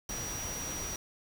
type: tone in noise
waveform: sine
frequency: 5780 Hz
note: F#8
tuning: 41 cents flat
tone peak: -38 dBFS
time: 0.09-0.96 s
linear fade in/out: 2 ms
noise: pink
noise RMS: -40 dBFS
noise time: 0.09-0.96 s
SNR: -1 dB
effects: none